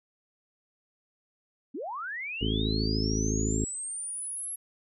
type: linear sweep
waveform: sine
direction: up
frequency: 224.1 to 11290 Hz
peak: -33 dBFS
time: 1.74-4.56 s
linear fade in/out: 10 ms
type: harmonic tone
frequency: 53.8 Hz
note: A1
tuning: 38 cents flat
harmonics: 1 / 2 / 3 / 4 / 5 / 6 / 7 / 8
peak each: -31 / -32 / -37 / -34 / -33 / -39 / -37 / -38 dBFS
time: 2.41-3.65 s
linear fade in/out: 5 ms
effects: none